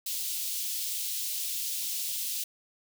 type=high-pass noise; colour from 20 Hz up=white; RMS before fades=-33 dBFS; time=0.06-2.44 s; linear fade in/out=5 ms; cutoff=3000 Hz; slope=24 dB/octave; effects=none